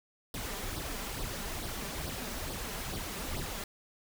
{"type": "noise with flanger", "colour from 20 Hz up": "pink", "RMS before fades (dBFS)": -38, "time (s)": [0.34, 3.64], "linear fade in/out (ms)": 2, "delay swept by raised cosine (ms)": [0.21, 5.11], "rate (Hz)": 2.3, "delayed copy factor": 0.65, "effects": []}